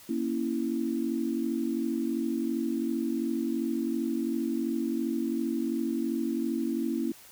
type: chord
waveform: sine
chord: A# diminished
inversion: none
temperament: equal with one note detuned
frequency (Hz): 234.4 / 277.2 / 329.6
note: A#3 / C#4 / E4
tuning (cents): +10 / 0 / 0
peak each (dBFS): -31 / -32 / -31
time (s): 0.09-7.12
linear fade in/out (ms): 5
effects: white hiss -52 dBFS RMS until 7.31 s

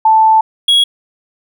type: tone pair in turn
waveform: sine / triangle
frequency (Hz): 880 / 3322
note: A5 / G#7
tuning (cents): 0 / 0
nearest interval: octave + major seventh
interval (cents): 2300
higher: second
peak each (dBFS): -5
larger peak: neither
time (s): 0.05-0.41 / 0.68-0.84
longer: first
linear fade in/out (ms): 5
effects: none

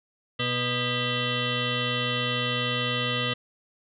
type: tone with frequency modulation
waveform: sine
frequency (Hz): 1600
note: G6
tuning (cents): +35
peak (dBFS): -24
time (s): 0.39-3.34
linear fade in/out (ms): 10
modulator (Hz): 369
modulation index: 5.1
effects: none

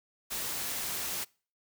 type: noise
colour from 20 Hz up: white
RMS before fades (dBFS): -35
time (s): 0.3-1.25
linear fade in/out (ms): 20
effects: noise-tail reverb RT60 0.4 s tail -25 dB re dry

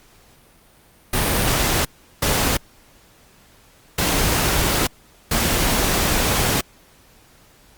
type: noise bursts at uneven times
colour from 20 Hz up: pink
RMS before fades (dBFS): -19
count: 4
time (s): 1.13-1.85 / 2.22-2.57 / 3.98-4.87 / 5.31-6.61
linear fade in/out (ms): 5
effects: pink hiss -52 dBFS RMS until 7.77 s + Opus 48 kbps

